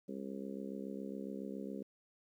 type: harmonic tone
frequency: 67.2 Hz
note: C2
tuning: 47 cents sharp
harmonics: 3 / 4 / 5 / 6 / 7 / 8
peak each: -44 / -46 / -52 / -48 / -51 / -52 dBFS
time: 0.08-1.83 s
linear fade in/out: 10 ms
effects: 12-bit